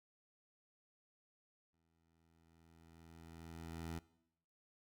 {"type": "tone with exponential growth", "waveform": "15% pulse", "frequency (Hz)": 82.41, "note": "E2", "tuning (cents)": 0, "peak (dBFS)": -36, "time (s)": [1.73, 3.99], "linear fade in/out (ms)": 5, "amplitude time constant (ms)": 490, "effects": ["noise-tail reverb RT60 0.8 s tail -20 dB re dry"]}